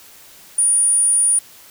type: tone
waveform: sine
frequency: 9490 Hz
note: D9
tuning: 17 cents sharp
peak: -12 dBFS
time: 0.58-1.39 s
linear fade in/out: 5 ms
effects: white hiss -44 dBFS RMS until 1.7 s